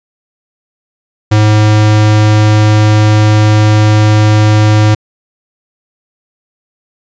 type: tone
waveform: square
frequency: 106.7 Hz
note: G#2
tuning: 47 cents sharp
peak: -5 dBFS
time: 1.31-4.95 s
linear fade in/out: 10 ms
effects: resampled to 16000 Hz